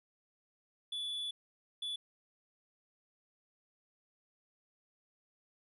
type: tone bursts at uneven times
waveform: triangle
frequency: 3446 Hz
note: A7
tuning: 37 cents flat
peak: -35 dBFS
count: 2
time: 0.92-1.31 / 1.82-1.96 s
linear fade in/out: 5 ms
effects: resampled to 32000 Hz